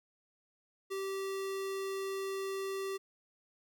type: tone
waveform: square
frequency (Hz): 388.2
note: G4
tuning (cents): -17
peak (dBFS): -36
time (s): 0.9-2.98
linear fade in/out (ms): 20
effects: none